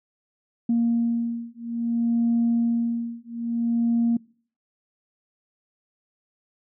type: beating tone pair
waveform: sine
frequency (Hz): 233.3 / 233.89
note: A#3 / A#3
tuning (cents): +2 / +6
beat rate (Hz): 0.59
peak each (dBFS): -23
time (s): 0.69-4.17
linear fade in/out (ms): 5
effects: noise-tail reverb RT60 0.5 s tail -25 dB re dry + tanh soft clip ceiling -14 dBFS